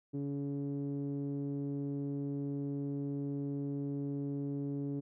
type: tone with low-pass filter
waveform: sawtooth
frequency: 141.3 Hz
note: C#3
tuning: 34 cents sharp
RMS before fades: -37 dBFS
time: 0.13-5.01 s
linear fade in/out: 20 ms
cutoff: 340 Hz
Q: 5.5
effects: none